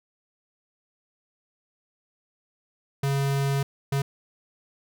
square tone bursts at uneven times, 138.59 Hz, C#3, in tune, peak -23 dBFS, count 2, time 3.03-3.63 / 3.92-4.02 s, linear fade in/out 5 ms, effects none

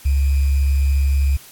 sine tone with sample-and-hold, 69.1 Hz, C#2, 5 cents flat, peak -13 dBFS, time 0.05-1.37 s, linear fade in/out 10 ms, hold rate 2450 Hz, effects white hiss -43 dBFS RMS until 1.51 s + AAC 64 kbps

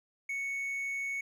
triangle tone, 2217 Hz, C#7, in tune, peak -31 dBFS, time 0.29-1.21 s, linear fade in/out 5 ms, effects none

